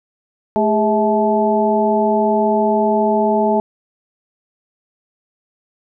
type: harmonic tone with a mistuned harmonic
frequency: 216.3 Hz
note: A3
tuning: 29 cents flat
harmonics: 1 / 2 / 3 / 4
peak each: -18 / -18 / -18 / -18 dBFS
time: 0.56-3.6 s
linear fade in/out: 0 ms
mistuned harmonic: 2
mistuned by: -90 cents
effects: none

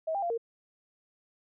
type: tone with pitch steps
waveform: sine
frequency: 641 / 795 / 690 / 461.1 Hz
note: E5 / G5 / F5 / A#4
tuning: -49 / +24 / -21 / -19 cents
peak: -28 dBFS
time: 0.07-0.378 s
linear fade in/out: 10 ms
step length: 77 ms
effects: none

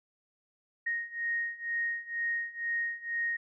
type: beating tone pair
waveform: sine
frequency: 1864.7 / 1866.8 Hz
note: A#6 / A#6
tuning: 0 / +2 cents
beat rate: 2.1 Hz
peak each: -35 / -33 dBFS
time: 0.86-3.37 s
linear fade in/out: 10 ms
effects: none

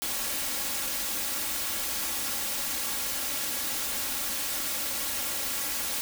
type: noise with comb filter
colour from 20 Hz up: white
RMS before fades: -31 dBFS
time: 0.02-6.01 s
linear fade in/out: 0 ms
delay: 3.6 ms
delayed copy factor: +0.6
effects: none

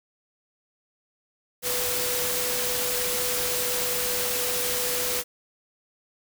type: tone in noise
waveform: sine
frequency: 493.9 Hz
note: B4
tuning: in tune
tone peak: -32 dBFS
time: 1.62-5.24 s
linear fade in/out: 50 ms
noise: white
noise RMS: -27 dBFS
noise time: 1.62-5.24 s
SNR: -8 dB
effects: none

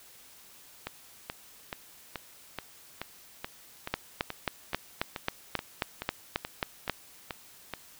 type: two click trains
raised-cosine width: 0.3 ms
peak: -11 / -18 dBFS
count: 12 / 17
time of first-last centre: 3.94-6.897 / 0.87-7.737 s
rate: 3.72 / 2.33 Hz
effects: white hiss -54 dBFS RMS until 7.99 s

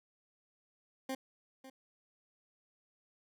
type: tone with echo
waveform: 20% pulse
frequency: 264.1 Hz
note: C4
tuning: 16 cents sharp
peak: -31 dBFS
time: 1.09-1.15 s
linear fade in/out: 5 ms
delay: 550 ms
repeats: 1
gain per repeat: -14 dB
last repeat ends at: 1.7 s
effects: none

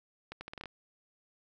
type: accelerating click train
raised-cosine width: 0.3 ms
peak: -26 dBFS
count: 8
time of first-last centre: 0.32-0.657 s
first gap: 90 ms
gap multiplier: 0.78
effects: none

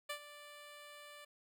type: tone with ADSR envelope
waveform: 10% pulse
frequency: 587.3 Hz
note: D5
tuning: in tune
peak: -30 dBFS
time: 0.09-1.25 s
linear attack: 10 ms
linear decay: 84 ms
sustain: -14 dB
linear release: 7 ms
effects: none

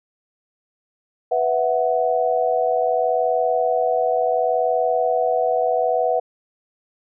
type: chord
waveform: sine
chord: B suspended fourth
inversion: none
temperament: equal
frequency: 493.9 / 659.3 / 740 Hz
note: B4 / E5 / F#5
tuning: 0 / 0 / 0 cents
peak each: -21 dBFS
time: 1.31-6.2 s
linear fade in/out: 10 ms
effects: none

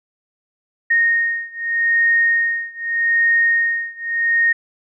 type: beating tone pair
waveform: sine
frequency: 1854 / 1854.82 Hz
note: A#6 / A#6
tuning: -10 / -9 cents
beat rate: 0.82 Hz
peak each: -17 / -18 dBFS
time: 0.9-4.53 s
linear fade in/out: 10 ms
effects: none

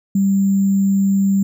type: tone with sample-and-hold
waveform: sine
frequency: 196 Hz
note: G3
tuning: in tune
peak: -12 dBFS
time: 0.15-1.43 s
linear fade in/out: 5 ms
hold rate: 7350 Hz
effects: none

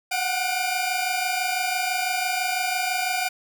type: tone cluster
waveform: sawtooth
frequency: 724 / 750 / 2386 Hz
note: F#5 / F#5 / D7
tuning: -38 / +23 / +27 cents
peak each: -24 dBFS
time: 0.11-3.29 s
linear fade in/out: 10 ms
effects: none

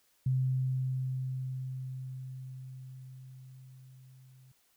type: tone with level ramp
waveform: sine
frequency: 129.9 Hz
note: C3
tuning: 12 cents flat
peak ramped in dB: -25 to -55 dBFS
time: 0.26-4.52 s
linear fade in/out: 5 ms
effects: white hiss -70 dBFS RMS until 4.76 s

